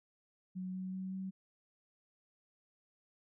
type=tone with pitch steps; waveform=sine; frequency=185 / 186.61 / 188.23 / 189.87 Hz; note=F#3 / F#3 / F#3 / F#3; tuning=0 / +15 / +30 / +45 cents; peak=-38 dBFS; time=0.55-1.31 s; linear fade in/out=20 ms; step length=190 ms; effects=none